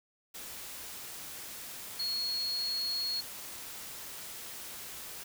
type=tone in noise; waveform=sine; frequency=4321 Hz; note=C#8; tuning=45 cents flat; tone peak=-31 dBFS; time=1.99-3.21 s; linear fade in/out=10 ms; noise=white; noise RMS=-44 dBFS; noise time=0.34-5.24 s; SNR=+10 dB; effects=none